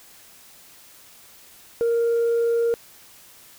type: tone with vibrato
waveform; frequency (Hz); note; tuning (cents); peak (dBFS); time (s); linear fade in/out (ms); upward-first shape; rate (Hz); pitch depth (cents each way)
sine; 466.2; A#4; 0; -16; 1.81-2.74; 0; triangle; 20; 10
effects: tanh soft clip ceiling -16 dBFS + white hiss -49 dBFS RMS until 3.58 s